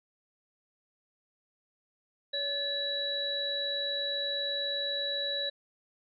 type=tone cluster; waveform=sine; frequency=565 / 1727 / 3916 Hz; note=C#5 / A6 / B7; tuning=+33 / -33 / -15 cents; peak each=-37 / -40 / -31 dBFS; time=2.33-5.5 s; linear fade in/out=10 ms; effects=none